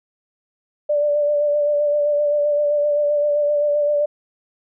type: tone with vibrato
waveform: sine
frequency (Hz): 587.3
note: D5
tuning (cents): 0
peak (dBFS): -15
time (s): 0.89-4.06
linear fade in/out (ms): 10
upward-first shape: sine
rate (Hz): 7.7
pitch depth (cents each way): 24
effects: none